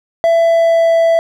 triangle tone with pitch glide, 667 to 662.8 Hz, E5 to E5, +20 to +9 cents, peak -6 dBFS, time 0.24-1.19 s, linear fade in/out 0 ms, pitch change -11 cents, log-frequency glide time 0.42-0.94 s, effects none

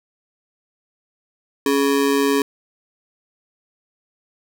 square ring-modulated tone, 349.4 Hz, F4, 1 cent sharp, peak -13 dBFS, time 1.66-2.42 s, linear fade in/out 2 ms, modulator 71 Hz, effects none

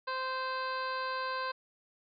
harmonic tone with a mistuned harmonic, 520 Hz, C5, 11 cents flat, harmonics 1 / 2 / 3 / 4 / 5 / 6 / 7 / 8 / 9, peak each -40 / -35 / -39 / -52 / -47 / -55 / -54 / -46 / -50 dBFS, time 0.07-1.52 s, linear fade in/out 10 ms, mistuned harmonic 8, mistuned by -23 cents, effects none

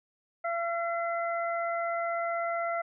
harmonic tone, 679 Hz, F5, 49 cents flat, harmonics 1 / 2 / 3, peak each -30 / -34 / -38 dBFS, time 0.44-2.82 s, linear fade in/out 10 ms, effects none

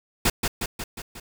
pink noise with echo, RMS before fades -20 dBFS, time 0.25-0.3 s, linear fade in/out 5 ms, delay 180 ms, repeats 5, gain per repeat -4 dB, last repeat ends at 1.2 s, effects none

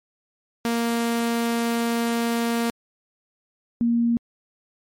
sawtooth / sine tone pair in turn, 233.1 / 234.7 Hz, A#3 / A#3, 0 / +12 cents, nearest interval unison, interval 12 cents, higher second, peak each -17 dBFS, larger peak neither, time 0.65-2.7 / 3.81-4.17 s, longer first, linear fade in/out 0 ms, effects MP3 64 kbps

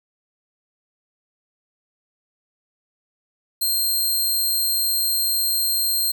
10% pulse tone, 4186 Hz, C8, in tune, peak -12 dBFS, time 3.61-6.12 s, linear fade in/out 10 ms, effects 9-bit

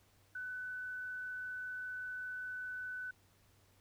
sine tone with frequency modulation, 1500 Hz, F#6, 23 cents sharp, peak -40 dBFS, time 0.35-3.11 s, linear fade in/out 5 ms, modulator 25.1 Hz, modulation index 0.31, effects added 97 Hz sine -70 dBFS peak until 3.8 s + pink hiss -70 dBFS RMS until 3.8 s

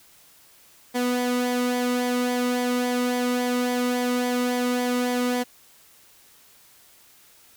sawtooth tone with flanger, 246.9 Hz, B3, in tune, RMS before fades -24 dBFS, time 0.94-5.44 s, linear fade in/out 20 ms, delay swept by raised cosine 0.73 to 1.23 ms, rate 3.6 Hz, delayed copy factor -0.55, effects white hiss -54 dBFS RMS until 7.56 s

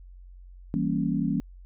sine chord, E diminished seventh, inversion none, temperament equal, 164.81 / 196 / 233.1 / 277.2 Hz, E3 / G3 / Bb3 / Db4, 0 / 0 / 0 / 0 cents, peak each -29 dBFS, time 0.74-1.4 s, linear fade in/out 0 ms, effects added 45 Hz sine -44 dBFS peak until 1.65 s

